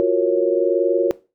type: chord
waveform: sine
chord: Gb major seventh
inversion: third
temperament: equal with one note detuned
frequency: 349.2 / 370 / 466.2 / 552.1 Hz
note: F4 / Gb4 / Bb4 / Db5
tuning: 0 / 0 / 0 / -7 cents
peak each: -20 dBFS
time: 0-1.11 s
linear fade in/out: 0 ms
effects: noise-tail reverb RT60 0.3 s tail -19 dB re dry